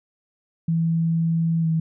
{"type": "tone with pitch glide", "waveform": "sine", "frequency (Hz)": [164.81, 161.51], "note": ["E3", "E3"], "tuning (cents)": [0, -35], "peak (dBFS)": -18, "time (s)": [0.68, 1.8], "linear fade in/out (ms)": 5, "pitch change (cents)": -35, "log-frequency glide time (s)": [1.61, 1.67], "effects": []}